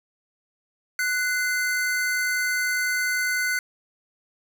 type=tone pair together; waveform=square; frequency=1485 / 2069 Hz; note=F#6 / C7; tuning=+6 / -20 cents; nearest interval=tritone; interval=574 cents; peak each=-25 / -27 dBFS; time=0.99-3.59 s; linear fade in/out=2 ms; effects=none